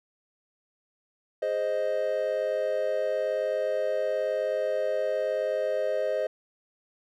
triangle chord, Ab major, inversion none, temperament equal, 415.3 / 523.3 / 622.3 Hz, Ab4 / C5 / Eb5, 0 / 0 / 0 cents, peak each -32 / -27 / -26 dBFS, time 1.42-6.27 s, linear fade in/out 5 ms, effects none

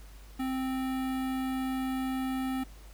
square tone with notch filter, 261.6 Hz, C4, in tune, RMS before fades -32 dBFS, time 0.39-2.64 s, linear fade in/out 10 ms, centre 5800 Hz, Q 0.78, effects added 50 Hz sine -47 dBFS peak until 2.93 s + pink hiss -57 dBFS RMS until 2.93 s

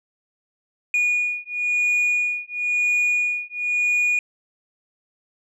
sine beating tone pair, 2449 / 2449.98 Hz, D#7 / D#7, -28 / -27 cents, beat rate 0.98 Hz, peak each -20 dBFS, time 0.94-4.19 s, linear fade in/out 2 ms, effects tanh soft clip ceiling -16 dBFS

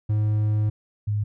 triangle / sine tone pair in turn, 106.4 / 104.45 Hz, G#2 / G#2, +42 / +10 cents, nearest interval unison, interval 32 cents, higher first, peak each -17 / -21 dBFS, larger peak first, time 0.09-0.7 / 1.07-1.24 s, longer first, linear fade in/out 10 ms, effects none

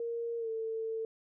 sine tone with pitch glide, 466.2 to 447 Hz, A#4 to A4, 0 to +27 cents, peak -33 dBFS, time 0-1.05 s, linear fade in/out 2 ms, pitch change -73 cents, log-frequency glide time 0.38-0.49 s, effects none

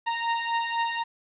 sawtooth beating tone pair, 925 / 929 Hz, A#5 / A#5, -14 / -6 cents, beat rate 4 Hz, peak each -26 / -23 dBFS, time 0.06-1.04 s, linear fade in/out 20 ms, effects resampled to 8000 Hz + 9-bit

